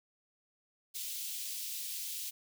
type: high-pass noise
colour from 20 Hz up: white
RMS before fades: -40 dBFS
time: 0.94-2.31 s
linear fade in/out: 20 ms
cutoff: 2800 Hz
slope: 24 dB/octave
effects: none